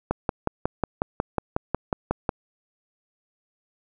click train, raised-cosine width 1 ms, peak -8 dBFS, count 13, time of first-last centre 0.11-2.292 s, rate 5.5 Hz, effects none

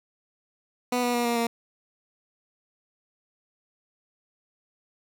15% pulse tone with pitch steps, 246.9 / 243.4 / 239.9 / 236.4 / 233 Hz, B3 / B3 / A#3 / A#3 / A#3, 0 / -25 / +50 / +24 / -1 cents, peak -17 dBFS, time 0.92-1.47 s, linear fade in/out 5 ms, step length 110 ms, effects none

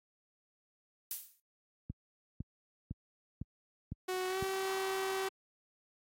violet noise with exponential decay, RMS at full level -33 dBFS, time 1.11-1.4 s, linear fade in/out 1 ms, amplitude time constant 62 ms
click train, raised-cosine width 5 ms, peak -26 dBFS, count 6, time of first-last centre 1.9-4.425 s, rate 1.98 Hz
sawtooth tone with pitch glide, 370 to 383.7 Hz, F#4 to G4, 0 to -37 cents, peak -30 dBFS, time 4.08-5.29 s, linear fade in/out 10 ms, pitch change +63 cents, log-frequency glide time 4.28-4.4 s
effects high-pass 60 Hz 12 dB/octave + AAC 48 kbps

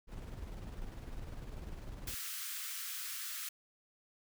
brown noise with tremolo, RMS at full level -43 dBFS, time 0.07-2.16 s, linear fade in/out 50 ms, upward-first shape square, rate 20 Hz, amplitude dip 40%
white high-pass noise, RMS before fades -42 dBFS, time 2.07-3.49 s, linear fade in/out 5 ms, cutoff 1200 Hz, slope 48 dB/octave
effects none

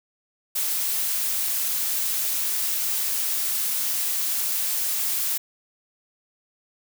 blue noise, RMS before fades -25 dBFS, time 0.55-5.38 s, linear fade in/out 10 ms, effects none

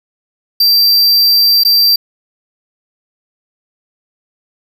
square tone with dropouts, 4699 Hz, D8, in tune, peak -7 dBFS, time 0.6-1.96 s, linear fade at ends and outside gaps 5 ms, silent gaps 1.636-1.649 s, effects none

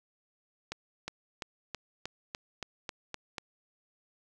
accelerating click train, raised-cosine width 0.2 ms, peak -19 dBFS, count 10, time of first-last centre 0.72-3.382 s, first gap 360 ms, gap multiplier 0.95, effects none

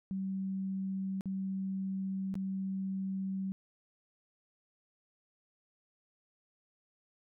sine tone with dropouts, 191.8 Hz, G3, 37 cents flat, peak -33 dBFS, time 0.11-3.52 s, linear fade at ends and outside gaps 0 ms, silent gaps 1.209-1.257 / 2.341-2.354 s, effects none

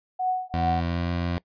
sine tone with tremolo, 740 Hz, F#5, in tune, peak -20 dBFS, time 0.19-0.81 s, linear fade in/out 10 ms, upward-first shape triangle, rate 2.5 Hz, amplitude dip 100%
20% pulse tone with pitch glide, 84.6 to 86.78 Hz, E2 to F2, +45 to -10 cents, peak -20 dBFS, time 0.54-1.38 s, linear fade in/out 0 ms, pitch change +45 cents, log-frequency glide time 0.77-1.07 s
effects noise-tail reverb RT60 0.1 s tail -22 dB re dry + resampled to 11025 Hz

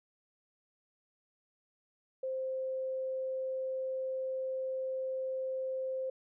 sine tone, 523.3 Hz, C5, in tune, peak -33 dBFS, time 2.23-6.1 s, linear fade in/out 5 ms, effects none

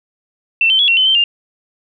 sine tone with pitch steps, 2684 / 3094 / 3363 / 2730 / 3050 / 3116 / 2804 Hz, E7 / G7 / G#7 / F7 / G7 / G7 / F7, +31 / -23 / +21 / -40 / -48 / -11 / +6 cents, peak -9 dBFS, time 0.61-1.24 s, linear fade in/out 2 ms, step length 90 ms, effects none

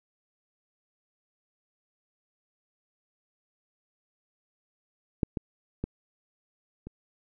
clicks, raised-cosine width 3 ms, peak -11 / -17 / -17 / -27 dBFS, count 4, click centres 5.232 / 5.372 / 5.84 / 6.87 s, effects none

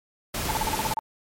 pink noise, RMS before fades -29 dBFS, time 0.34-0.94 s, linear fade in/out 5 ms
sine tone bursts, 880 Hz, A5, in tune, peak -23 dBFS, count 9, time 0.49-0.99 s, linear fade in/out 0 ms, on 20 ms, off 40 ms
effects MP3 64 kbps

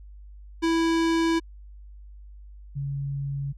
square / sine tone pair in turn, 329.6 / 139.42 Hz, E4 / C#3, 0 / +10 cents, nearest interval octave + minor third, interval 1490 cents, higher first, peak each -21 / -27 dBFS, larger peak first, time 0.62-1.4 / 2.75-3.53 s, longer neither, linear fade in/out 20 ms, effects added 50 Hz sine -42 dBFS peak until 3.57 s + low-pass 6000 Hz 12 dB/octave

